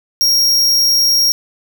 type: tone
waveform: 45% pulse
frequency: 5590 Hz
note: F8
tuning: 1 cent sharp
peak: -10 dBFS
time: 0.21-1.32 s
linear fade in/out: 0 ms
effects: none